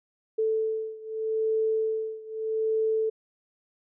sine beating tone pair, 440 / 440.81 Hz, A4 / A4, 0 / +3 cents, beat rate 0.81 Hz, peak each -27 / -29 dBFS, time 0.38-3.1 s, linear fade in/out 10 ms, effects none

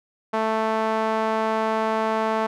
sawtooth tone with band-pass filter, 220.4 Hz, A3, 3 cents sharp, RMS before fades -23 dBFS, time 0.33-2.47 s, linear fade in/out 10 ms, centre 880 Hz, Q 1.4, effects none

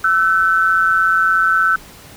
sine tone pair together, 1331.2 / 1508 Hz, E6 / F#6, +17 / +32 cents, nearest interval major second, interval 215 cents, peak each -14 dBFS, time 0.04-1.76 s, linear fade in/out 5 ms, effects pink hiss -40 dBFS RMS until 2.16 s

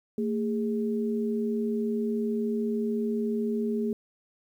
sine tone pair together, 225.5 / 411.7 Hz, A3 / G#4, +43 / -15 cents, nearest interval minor seventh, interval 1042 cents, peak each -27 / -30 dBFS, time 0.18-3.93 s, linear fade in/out 2 ms, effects 10-bit

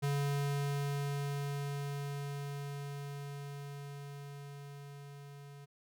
square tone with level ramp, 141.9 Hz, C#3, 41 cents sharp, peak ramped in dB -31 to -50 dBFS, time 0.02-5.66 s, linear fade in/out 20 ms, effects none

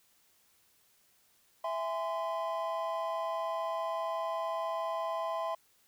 triangle chord, E augmented, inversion none, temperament just, 659.3 / 824.1 / 1030.1 Hz, E5 / G#5 / B#5, 0 / -14 / -27 cents, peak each -33 / -39 / -34 dBFS, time 1.64-5.55 s, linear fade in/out 5 ms, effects white hiss -68 dBFS RMS until 5.87 s

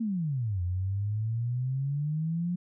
sine exponential two-way sweep, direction down then up, 235.3 to 87.4 to 179.5 Hz, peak -27 dBFS, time 0-2.56 s, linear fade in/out 10 ms, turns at 0.62 s, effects none

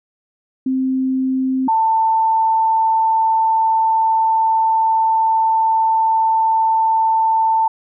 sine tone pair in turn, 261.6 / 891.2 Hz, C4 / A5, 0 / +22 cents, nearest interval octave + major sixth, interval 2122 cents, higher second, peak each -15 / -12 dBFS, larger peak second, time 0.66-1.68 / 1.68-7.68 s, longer second, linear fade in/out 5 ms, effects none

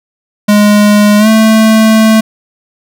square tone with pitch glide, 207.7 to 220.1 Hz, G#3 to A3, 0 to +1 cents, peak -4 dBFS, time 0.48-2.21 s, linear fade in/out 10 ms, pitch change +101 cents, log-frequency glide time 1.18-1.28 s, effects none

